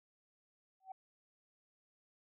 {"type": "tone with exponential growth", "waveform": "sine", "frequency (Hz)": 762, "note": "G5", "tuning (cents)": -49, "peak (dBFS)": -40, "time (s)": [0.8, 0.92], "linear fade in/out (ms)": 5, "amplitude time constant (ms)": 24, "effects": ["tanh soft clip ceiling -36 dBFS"]}